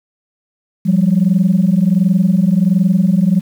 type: tone pair together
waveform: sine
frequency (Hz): 174.62 / 196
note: F3 / G3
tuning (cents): 0 / 0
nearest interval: major second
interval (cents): 200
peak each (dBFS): -11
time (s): 0.85-3.41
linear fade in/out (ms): 20
effects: tanh soft clip ceiling -4 dBFS + 7-bit